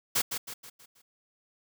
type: noise with echo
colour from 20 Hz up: white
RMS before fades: -26 dBFS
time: 0.15-0.22 s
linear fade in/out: 10 ms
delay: 160 ms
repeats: 5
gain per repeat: -7 dB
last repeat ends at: 1.02 s
effects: none